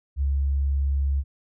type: tone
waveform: sine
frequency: 69.3 Hz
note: C#2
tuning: in tune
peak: -20 dBFS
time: 0.16-1.24 s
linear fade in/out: 50 ms
effects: none